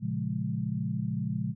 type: chord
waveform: sine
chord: Bb minor seventh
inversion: none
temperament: equal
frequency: 116.54 / 138.59 / 174.61 / 207.7 Hz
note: Bb2 / Db3 / F3 / Ab3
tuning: 0 / 0 / 0 / 0 cents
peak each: -34 dBFS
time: 0-1.55 s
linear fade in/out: 50 ms
effects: none